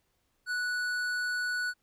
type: tone with tanh clipping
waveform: triangle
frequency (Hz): 1476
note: F#6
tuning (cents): -5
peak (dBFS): -31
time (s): 0.46-1.74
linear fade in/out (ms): 50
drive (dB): 16
effects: pink hiss -75 dBFS RMS until 1.82 s